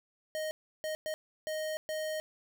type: tone bursts at uneven times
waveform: square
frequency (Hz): 622.3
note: D#5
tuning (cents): 0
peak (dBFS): -34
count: 5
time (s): 0.35-0.51 / 0.84-0.95 / 1.06-1.14 / 1.47-1.77 / 1.89-2.2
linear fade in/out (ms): 0
effects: none